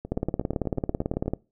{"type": "two click trains", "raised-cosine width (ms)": 2, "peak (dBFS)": [-12, -21], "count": [23, 11], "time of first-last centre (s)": [[0.12, 1.335], [0.05, 1.259]], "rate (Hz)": [18.1, 8.27], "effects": ["noise-tail reverb RT60 0.3 s tail -23 dB re dry"]}